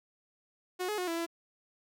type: tone with pitch steps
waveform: sawtooth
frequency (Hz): 364.6 / 422 / 362.2 / 333.2 / 335.7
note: F#4 / G#4 / F#4 / E4 / E4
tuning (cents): -25 / +28 / -37 / +19 / +32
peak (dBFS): -28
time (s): 0.79-1.265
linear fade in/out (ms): 20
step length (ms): 95
effects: none